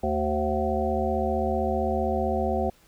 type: harmonic tone with a mistuned harmonic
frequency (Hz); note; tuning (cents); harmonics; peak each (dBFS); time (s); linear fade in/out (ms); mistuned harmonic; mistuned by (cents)
75.5; D2; +48; 1 / 3 / 5 / 7 / 9 / 10; -30 / -30 / -30 / -30 / -30 / -30; 0.03-2.7; 5; 3; -32
effects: pink hiss -59 dBFS RMS until 2.87 s